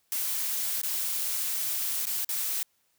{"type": "noise with dropouts", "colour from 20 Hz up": "blue", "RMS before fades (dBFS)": -30, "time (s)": [0.12, 2.63], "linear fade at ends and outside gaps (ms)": 0, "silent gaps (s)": [[0.815, 0.833], [2.054, 2.069], [2.246, 2.291]], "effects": ["white hiss -71 dBFS RMS until 2.98 s"]}